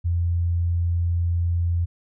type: tone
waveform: sine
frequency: 85.9 Hz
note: F2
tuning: 28 cents flat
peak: -19 dBFS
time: 0.04-1.86 s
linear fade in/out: 20 ms
effects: none